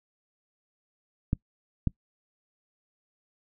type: clicks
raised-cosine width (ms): 5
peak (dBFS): -12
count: 2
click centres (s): 1.331 / 1.873
effects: noise-tail reverb RT60 0.1 s tail -24 dB re dry